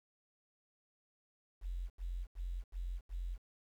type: tone bursts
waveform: sine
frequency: 44.06 Hz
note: F1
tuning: 16 cents sharp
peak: -37 dBFS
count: 5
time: 1.61-3.38 s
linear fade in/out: 50 ms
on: 290 ms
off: 80 ms
effects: 11-bit